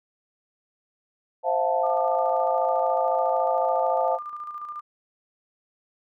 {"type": "chord", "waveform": "sine", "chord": "F major seventh", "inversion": "second", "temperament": "equal with one note detuned", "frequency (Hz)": [523.3, 659.3, 713.1, 880], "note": ["C5", "E5", "F5", "A5"], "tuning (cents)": [0, 0, 36, 0], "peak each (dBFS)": -26, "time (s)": [1.43, 4.19], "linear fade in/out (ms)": 50}
{"type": "tone with tremolo", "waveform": "sine", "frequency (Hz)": 1199, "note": "D6", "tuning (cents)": 36, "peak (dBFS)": -31, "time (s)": [1.83, 4.81], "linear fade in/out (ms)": 10, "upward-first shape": "square", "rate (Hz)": 14, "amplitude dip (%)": 45}
{"effects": []}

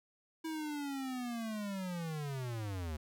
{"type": "linear sweep", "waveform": "square", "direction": "down", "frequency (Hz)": [324.4, 73.42], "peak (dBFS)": -38, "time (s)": [0.44, 2.97], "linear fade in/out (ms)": 10, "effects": []}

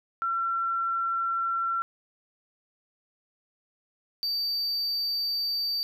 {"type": "tone pair in turn", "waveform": ["sine", "triangle"], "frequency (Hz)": [1356, 4625], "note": ["E6", "D8"], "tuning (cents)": [49, -27], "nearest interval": "octave + major sixth", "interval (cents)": 2124, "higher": "second", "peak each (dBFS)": -25, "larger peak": "neither", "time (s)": [[0.22, 1.82], [4.23, 5.83]], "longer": "neither", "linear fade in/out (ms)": 0, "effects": []}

